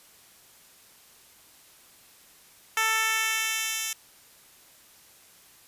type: tone with high-pass filter sweep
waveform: 10% pulse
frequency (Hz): 442.8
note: A4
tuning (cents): +11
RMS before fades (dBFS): -27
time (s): 2.77-3.93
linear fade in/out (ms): 2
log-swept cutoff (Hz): 1100 to 4200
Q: 0.85
effects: white hiss -55 dBFS RMS until 5.67 s + resampled to 32000 Hz